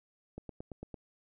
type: click train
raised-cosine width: 2 ms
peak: -29 dBFS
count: 6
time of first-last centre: 0.38-0.942 s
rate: 8.89 Hz
effects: none